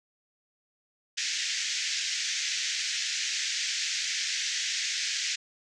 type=band-pass noise; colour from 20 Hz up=white; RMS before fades=-31 dBFS; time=1.17-5.36 s; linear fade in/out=10 ms; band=1700 to 6800 Hz; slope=48 dB/octave; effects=none